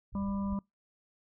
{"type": "low-pass noise", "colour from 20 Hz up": "pink", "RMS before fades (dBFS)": -44, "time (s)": [0.12, 0.55], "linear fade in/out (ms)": 5, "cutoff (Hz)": 110, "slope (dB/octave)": 96}
{"type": "harmonic tone", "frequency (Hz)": 198.3, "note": "G3", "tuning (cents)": 20, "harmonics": [1, 3, 5, 6], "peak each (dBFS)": [-31, -47, -44, -50], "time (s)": [0.15, 0.59], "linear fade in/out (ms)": 2}
{"effects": ["noise-tail reverb RT60 0.2 s tail -26 dB re dry"]}